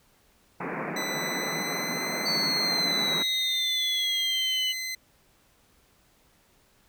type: band-pass noise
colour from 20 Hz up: pink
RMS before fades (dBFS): -33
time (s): 0.6-3.23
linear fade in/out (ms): 5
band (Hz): 150 to 2400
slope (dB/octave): 96
type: tone with pitch glide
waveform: 20% pulse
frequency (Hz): 2000 to 2046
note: B6 to C7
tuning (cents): +21 to -39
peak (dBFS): -26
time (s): 0.96-4.95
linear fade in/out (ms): 5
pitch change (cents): +40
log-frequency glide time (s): 1.19-2.11
type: exponential sweep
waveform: sine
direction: down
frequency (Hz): 4507 to 2960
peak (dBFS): -25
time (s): 2.25-4.73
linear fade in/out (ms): 20
effects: pink hiss -63 dBFS RMS until 6.88 s